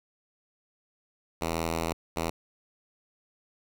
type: tone bursts at uneven times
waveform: 5% pulse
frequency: 82.41 Hz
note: E2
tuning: in tune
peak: -17 dBFS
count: 2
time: 1.41-1.93 / 2.16-2.3 s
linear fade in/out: 5 ms
effects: none